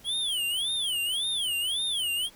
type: tone with vibrato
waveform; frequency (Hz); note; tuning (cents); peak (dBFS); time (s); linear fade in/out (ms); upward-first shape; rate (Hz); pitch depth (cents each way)
square; 3193; G7; +31; -27; 0.04-2.3; 50; sine; 1.8; 240
effects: pink hiss -54 dBFS RMS until 2.35 s